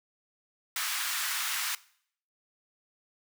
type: high-pass noise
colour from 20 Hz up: pink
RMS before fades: -32 dBFS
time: 0.76-1.75 s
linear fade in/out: 2 ms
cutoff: 1200 Hz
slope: 24 dB/octave
effects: noise-tail reverb RT60 0.6 s tail -20 dB re dry